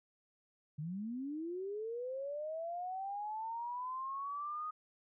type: linear sweep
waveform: sine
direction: up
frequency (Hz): 142.5 to 1250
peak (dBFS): -38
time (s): 0.78-4.71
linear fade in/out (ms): 10
effects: none